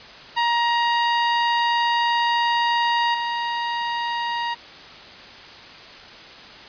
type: tone with level steps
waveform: sawtooth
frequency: 943 Hz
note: A#5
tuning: 20 cents sharp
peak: -14 / -19 dBFS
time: 0.36-4.55 s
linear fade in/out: 20 ms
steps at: 3.14 s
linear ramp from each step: 5 ms
effects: white hiss -41 dBFS RMS until 6.68 s + resampled to 11025 Hz